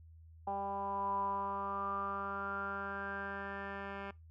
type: tone with low-pass filter sweep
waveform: 10% pulse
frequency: 198 Hz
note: G3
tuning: 18 cents sharp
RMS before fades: -39 dBFS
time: 0.47-4.11 s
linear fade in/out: 5 ms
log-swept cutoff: 840 to 2000 Hz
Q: 9.8
effects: noise-tail reverb RT60 0.2 s tail -22 dB re dry + added 81 Hz sine -54 dBFS peak until 4.3 s